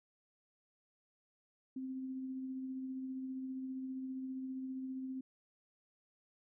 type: tone with tremolo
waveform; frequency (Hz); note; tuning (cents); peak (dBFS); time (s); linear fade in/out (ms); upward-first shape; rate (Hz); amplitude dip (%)
sine; 261.6; C4; 0; -38; 1.76-5.21; 5; triangle; 15; 30
effects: none